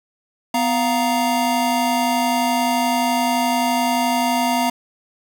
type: tone cluster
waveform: square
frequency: 249.2 / 696 / 936 Hz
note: B3 / F5 / A#5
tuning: +16 / -6 / +7 cents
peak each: -22 dBFS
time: 0.54-4.7 s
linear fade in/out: 5 ms
effects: none